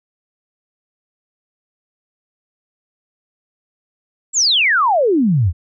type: exponential sweep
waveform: sine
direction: down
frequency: 7840 to 76.5 Hz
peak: -11 dBFS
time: 4.33-5.53 s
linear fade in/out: 50 ms
effects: none